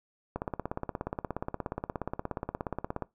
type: click train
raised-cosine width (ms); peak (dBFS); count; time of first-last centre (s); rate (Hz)
1; -18; 46; 0.36-3.023; 16.9
effects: noise-tail reverb RT60 0.2 s tail -21 dB re dry